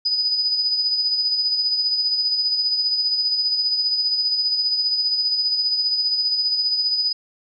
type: tone with tremolo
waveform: sine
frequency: 4978 Hz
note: D#8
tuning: in tune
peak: -16 dBFS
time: 0.05-7.13 s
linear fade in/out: 10 ms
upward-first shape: sine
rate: 15 Hz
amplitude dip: 45%
effects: none